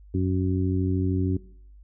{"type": "harmonic tone", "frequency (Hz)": 93, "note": "F#2", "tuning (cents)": 9, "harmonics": [1, 2, 3, 4], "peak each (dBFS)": [-24, -29, -27, -31], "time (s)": [0.14, 1.37], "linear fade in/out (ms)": 5, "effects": ["noise-tail reverb RT60 0.6 s tail -21 dB re dry", "added 50 Hz sine -46 dBFS peak until 1.83 s"]}